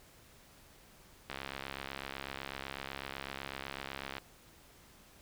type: click train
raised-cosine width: 0.3 ms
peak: -23 dBFS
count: 197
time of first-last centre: 1.3-4.182 s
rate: 68 Hz
effects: pink hiss -60 dBFS RMS until 5.21 s